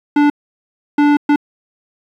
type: tone bursts at uneven times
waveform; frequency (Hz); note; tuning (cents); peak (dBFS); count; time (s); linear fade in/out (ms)
square; 292.1; D4; -9; -9; 3; 0.16-0.3 / 0.98-1.17 / 1.29-1.36; 5
effects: low-pass 2000 Hz 12 dB/octave + 8-bit